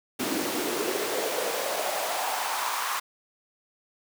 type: noise with high-pass filter sweep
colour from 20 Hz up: pink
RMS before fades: -29 dBFS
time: 0.19-3 s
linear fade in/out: 10 ms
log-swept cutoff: 270 to 1100 Hz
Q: 3.4
effects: none